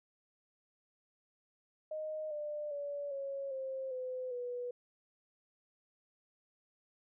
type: tone with pitch steps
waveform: sine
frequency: 620 / 596.1 / 573.2 / 551.1 / 529.9 / 509.4 / 489.8 Hz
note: D#5 / D5 / D5 / C#5 / C5 / C5 / B4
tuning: -6 / +26 / -42 / -10 / +22 / -46 / -14 cents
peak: -37 dBFS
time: 1.91-4.71 s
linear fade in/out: 5 ms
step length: 400 ms
effects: none